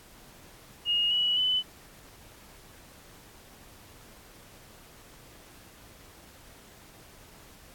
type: tone with pitch steps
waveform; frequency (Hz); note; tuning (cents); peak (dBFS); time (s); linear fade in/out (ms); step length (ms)
sine; 2862 / 2934 / 3008; F7 / F#7 / F#7; +42 / -15 / +28; -23; 0.85-1.63; 50; 260
effects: pink hiss -53 dBFS RMS until 7.74 s + AAC 64 kbps